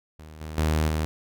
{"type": "tone with level steps", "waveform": "sawtooth", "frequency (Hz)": 77.78, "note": "D#2", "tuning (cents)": 0, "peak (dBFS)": [-38, -30, -17, -20], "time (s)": [0.19, 1.05], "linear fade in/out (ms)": 0, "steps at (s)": [0.41, 0.58, 0.88], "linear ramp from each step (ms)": 2, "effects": []}